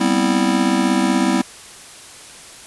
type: chord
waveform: square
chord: C major seventh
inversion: second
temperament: just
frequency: 196.22 / 245.3 / 261.6 / 327 Hz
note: G3 / B3 / C4 / E4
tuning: +2 / -12 / 0 / -14 cents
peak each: -21 dBFS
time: 0-1.42 s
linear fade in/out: 10 ms
effects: white hiss -39 dBFS RMS until 2.66 s + resampled to 24000 Hz